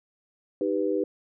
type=chord; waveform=sine; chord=Eb augmented; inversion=none; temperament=equal; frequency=311.1 / 392 / 493.9 Hz; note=Eb4 / G4 / B4; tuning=0 / 0 / 0 cents; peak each=-28 / -27 / -28 dBFS; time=0.61-1.04 s; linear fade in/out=2 ms; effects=none